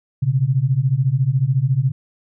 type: beating tone pair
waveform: sine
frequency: 124.4 / 138.4 Hz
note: B2 / C#3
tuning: +13 / -2 cents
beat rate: 14 Hz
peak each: -18 / -17 dBFS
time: 0.22-1.92 s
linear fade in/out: 10 ms
effects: none